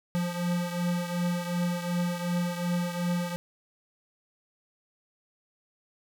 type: beating tone pair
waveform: square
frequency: 174.61 / 177.31 Hz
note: F3 / F3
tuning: 0 / +27 cents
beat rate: 2.7 Hz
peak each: -29 / -34 dBFS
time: 0.15-3.36 s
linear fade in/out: 0 ms
effects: none